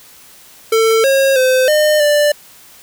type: tone with pitch steps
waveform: square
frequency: 447.4 / 542 / 515 / 607 / 590 Hz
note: A4 / C#5 / C5 / D#5 / D5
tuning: +29 / -39 / -28 / -43 / +8 cents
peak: -10 dBFS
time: 0.72-2.32 s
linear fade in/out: 5 ms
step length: 320 ms
effects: white hiss -42 dBFS RMS until 2.82 s